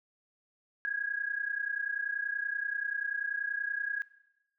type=tone pair together; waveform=sine; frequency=1630.8 / 1661.2 Hz; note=G#6 / G#6; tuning=-32 / 0 cents; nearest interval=unison; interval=32 cents; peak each=-34 / -33 dBFS; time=0.85-4.02 s; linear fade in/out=0 ms; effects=noise-tail reverb RT60 0.9 s tail -19 dB re dry